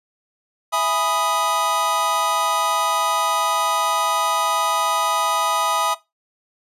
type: chord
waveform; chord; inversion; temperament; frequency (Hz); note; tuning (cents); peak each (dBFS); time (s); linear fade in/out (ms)
square; E major seventh; none; equal; 659.3 / 830.6 / 987.8 / 1244.5; E5 / G#5 / B5 / D#6; 0 / 0 / 0 / 0; -26 / -26 / -25 / -22; 0.72-5.95; 20
effects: noise-tail reverb RT60 0.2 s tail -17 dB re dry + resampled to 32000 Hz